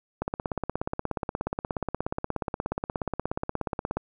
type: click train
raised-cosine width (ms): 1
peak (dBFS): -14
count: 64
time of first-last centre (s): 0.22-3.97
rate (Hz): 16.8
effects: none